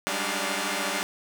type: tone cluster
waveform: 5% pulse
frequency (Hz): 190.9 / 204.5 / 287.6 / 301.1 / 704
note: G3 / G#3 / D4 / D4 / F5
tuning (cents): -46 / -26 / -36 / +43 / +14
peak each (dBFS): -22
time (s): 0.07-1.03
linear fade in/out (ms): 0
effects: none